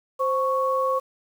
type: tone pair together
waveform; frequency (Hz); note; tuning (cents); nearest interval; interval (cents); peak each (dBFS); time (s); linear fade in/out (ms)
sine; 523.2 / 1108.7; C5 / C#6; 0 / 0; octave + minor second; 1300; -23; 0.19-1; 20
effects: 8-bit